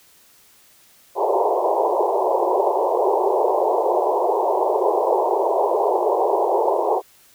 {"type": "band-pass noise", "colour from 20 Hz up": "pink", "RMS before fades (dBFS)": -19, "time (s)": [1.15, 7.02], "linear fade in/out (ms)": 50, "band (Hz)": [360, 1000], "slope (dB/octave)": 96, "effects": ["white hiss -53 dBFS RMS until 7.34 s"]}